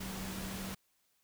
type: tone in noise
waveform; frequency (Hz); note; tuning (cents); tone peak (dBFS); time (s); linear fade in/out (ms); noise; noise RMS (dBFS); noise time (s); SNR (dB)
sine; 190.9; G3; -46; -42; 0-0.75; 10; pink; -43; 0-0.75; -2
effects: white hiss -75 dBFS RMS until 1.23 s